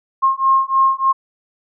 sine beating tone pair, 1069 / 1072.3 Hz, C6 / C6, +37 / +42 cents, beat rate 3.3 Hz, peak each -15 dBFS, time 0.22-1.13 s, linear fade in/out 20 ms, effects none

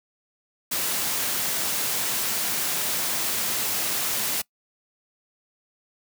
white noise, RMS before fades -26 dBFS, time 0.71-4.42 s, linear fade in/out 10 ms, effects noise-tail reverb RT60 0.1 s tail -23 dB re dry + high-pass 100 Hz 12 dB/octave

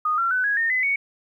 sine tone with pitch steps, 1236 / 1363.5 / 1504.2 / 1659.4 / 1830.6 / 2020 / 2228 Hz, D#6 / F6 / F#6 / G#6 / A#6 / B6 / C#7, -12 / -42 / +28 / -2 / -32 / +39 / +8 cents, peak -19 dBFS, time 0.05-0.96 s, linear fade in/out 5 ms, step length 130 ms, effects 10-bit

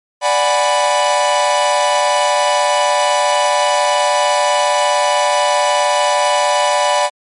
45% pulse chord, G# half-diminished seventh, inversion second, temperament equal, 587.3 / 740 / 830.6 / 987.8 Hz, D5 / F#5 / G#5 / B5, 0 / 0 / 0 / 0 cents, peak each -16 / -19 / -20 / -16 dBFS, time 0.21-7.1 s, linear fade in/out 50 ms, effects MP3 48 kbps

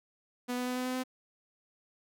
sawtooth tone with pitch steps, 246.9 / 248.8 / 250.6 / 252.5 / 254.4 / 256.3 Hz, B3 / B3 / B3 / B3 / C4 / C4, 0 / +13 / +25 / +39 / -48 / -36 cents, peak -28 dBFS, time 0.48-1.038 s, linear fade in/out 20 ms, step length 93 ms, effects none

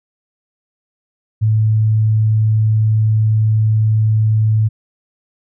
sine tone, 109 Hz, A2, 16 cents flat, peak -10 dBFS, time 1.41-4.69 s, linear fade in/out 20 ms, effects none

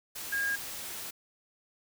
sine tone in noise, 1627 Hz, G#6, 36 cents flat, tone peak -28 dBFS, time 0.32-0.56 s, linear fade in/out 10 ms, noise white, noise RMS -40 dBFS, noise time 0.15-1.11 s, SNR +9 dB, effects none

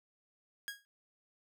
sawtooth tone with exponential decay, 1643 Hz, G#6, 19 cents flat, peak -32 dBFS, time 0.68-0.85 s, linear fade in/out 0 ms, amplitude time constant 35 ms, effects none

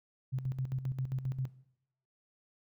sine tone with tremolo, 130.81 Hz, C3, in tune, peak -30 dBFS, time 0.32-1.49 s, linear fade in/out 20 ms, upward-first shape square, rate 7.5 Hz, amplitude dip 65%, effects noise-tail reverb RT60 0.8 s tail -19 dB re dry

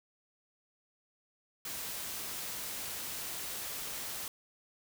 white noise, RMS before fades -40 dBFS, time 1.65-4.28 s, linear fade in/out 2 ms, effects none

